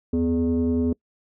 sine tone with frequency modulation, 249.7 Hz, B3, 19 cents sharp, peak -18 dBFS, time 0.13-0.93 s, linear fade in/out 5 ms, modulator 170 Hz, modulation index 0.83, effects noise-tail reverb RT60 0.1 s tail -25 dB re dry + tanh soft clip ceiling -15 dBFS

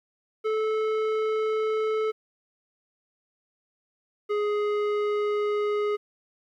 square tone pair in turn, 435.4 / 416.7 Hz, A4 / G#4, -18 / +6 cents, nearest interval minor second, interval 76 cents, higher first, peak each -24 dBFS, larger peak neither, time 0.44-2.12 / 4.29-5.97 s, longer neither, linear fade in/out 20 ms, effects low-pass 2000 Hz 12 dB/octave + 11-bit

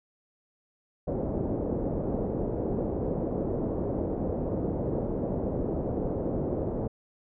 white low-pass noise, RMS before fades -30 dBFS, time 1.07-6.88 s, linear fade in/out 10 ms, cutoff 530 Hz, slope 24 dB/octave, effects none

